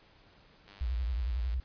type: click train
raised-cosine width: 0.2 ms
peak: -35 dBFS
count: 87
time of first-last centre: 0.68-1.54 s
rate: 100 Hz
type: tone with vibrato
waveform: sine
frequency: 60.4 Hz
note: B1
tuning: 38 cents flat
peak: -29 dBFS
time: 0.81-1.6 s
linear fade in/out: 0 ms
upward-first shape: sine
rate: 11 Hz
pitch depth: 190 cents each way
effects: pink hiss -61 dBFS RMS until 1.64 s + resampled to 11025 Hz